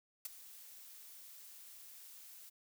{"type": "noise with ADSR envelope", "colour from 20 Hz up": "blue", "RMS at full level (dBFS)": -39, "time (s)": [0.25, 2.5], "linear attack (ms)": 4, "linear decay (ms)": 19, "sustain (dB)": -16, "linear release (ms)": 15, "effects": []}